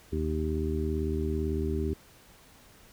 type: harmonic tone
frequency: 77.9 Hz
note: D#2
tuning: 3 cents sharp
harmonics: 1 / 2 / 3 / 4 / 5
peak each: -30 / -38 / -35 / -36 / -33 dBFS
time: 0.12-1.94 s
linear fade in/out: 10 ms
effects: pink hiss -56 dBFS RMS until 2.92 s